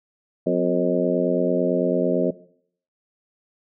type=harmonic tone with a mistuned harmonic; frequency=89 Hz; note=F2; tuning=33 cents sharp; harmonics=2 / 3 / 4 / 5 / 6 / 7; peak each=-25 / -25 / -25 / -25 / -25 / -25 dBFS; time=0.46-2.31 s; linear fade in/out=10 ms; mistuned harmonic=3; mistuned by=-63 cents; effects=noise-tail reverb RT60 0.6 s tail -18 dB re dry